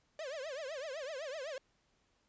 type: tone with vibrato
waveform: 45% pulse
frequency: 577 Hz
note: D5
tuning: 31 cents flat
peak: -40 dBFS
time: 0.19-1.58 s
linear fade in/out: 2 ms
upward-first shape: triangle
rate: 7.9 Hz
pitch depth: 260 cents each way
effects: pink hiss -75 dBFS RMS until 2.28 s + resampled to 16000 Hz